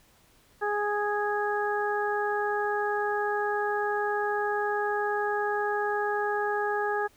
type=harmonic tone; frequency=414.6 Hz; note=G#4; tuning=3 cents flat; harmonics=1 / 2 / 3 / 4; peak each=-29 / -30 / -35 / -32 dBFS; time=0.61-7.08 s; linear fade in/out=20 ms; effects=pink hiss -61 dBFS RMS until 7.16 s